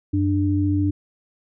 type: tone pair together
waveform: sine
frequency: 94 / 295.9 Hz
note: F#2 / D4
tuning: +28 / +13 cents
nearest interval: octave + minor sixth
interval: 1985 cents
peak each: -20 dBFS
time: 0.13-0.91 s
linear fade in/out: 10 ms
effects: none